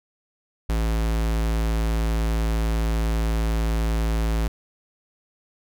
square tone, 55.3 Hz, A1, 9 cents sharp, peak -21 dBFS, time 0.69-4.48 s, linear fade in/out 5 ms, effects none

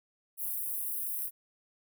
white high-pass noise, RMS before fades -35 dBFS, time 0.37-1.31 s, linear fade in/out 50 ms, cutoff 10000 Hz, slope 48 dB/octave, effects none

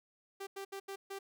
sawtooth tone bursts at uneven times, 392 Hz, G4, in tune, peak -37 dBFS, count 5, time 0.4-0.47 / 0.56-0.65 / 0.72-0.8 / 0.88-0.96 / 1.1-1.19 s, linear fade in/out 10 ms, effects none

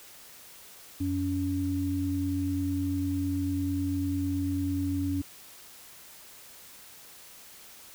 sine tone pair together, 91.1 / 282.3 Hz, F#2 / C#4, -26 / +32 cents, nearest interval octave + minor sixth, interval 1958 cents, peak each -31 / -28 dBFS, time 1-5.22 s, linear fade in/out 10 ms, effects white hiss -50 dBFS RMS until 7.94 s

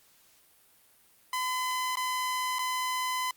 sawtooth tone with dropouts, 1015 Hz, B5, 47 cents sharp, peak -25 dBFS, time 1.33-3.31 s, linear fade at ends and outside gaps 2 ms, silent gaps 1.956-1.97 / 2.586-2.591 s, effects white hiss -62 dBFS RMS until 3.36 s + Opus 48 kbps

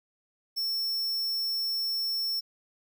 square tone, 5400 Hz, E8, 41 cents sharp, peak -28 dBFS, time 0.56-2.41 s, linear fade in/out 20 ms, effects 11-bit

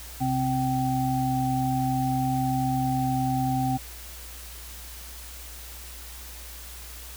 sine tone cluster, 130.3 / 260.8 / 771 Hz, C3 / C4 / G5, -7 / -5 / -29 cents, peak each -27 dBFS, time 0.2-3.78 s, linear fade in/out 20 ms, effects added 60 Hz sine -42 dBFS peak until 7.16 s + white hiss -43 dBFS RMS until 7.16 s

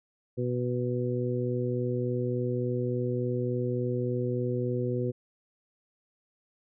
harmonic tone, 123.47 Hz, B2, in tune, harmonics 1 / 2 / 3 / 4, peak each -30 / -34 / -32 / -34 dBFS, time 0.37-5.12 s, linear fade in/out 20 ms, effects none

